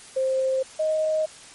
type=tone pair in turn; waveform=sine; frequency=526 / 625.5 Hz; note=C5 / D#5; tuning=+9 / +9 cents; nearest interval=minor third; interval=300 cents; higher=second; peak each=-20 dBFS; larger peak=neither; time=0.16-0.63 / 0.79-1.26 s; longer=neither; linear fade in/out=10 ms; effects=white hiss -45 dBFS RMS until 1.54 s + MP3 48 kbps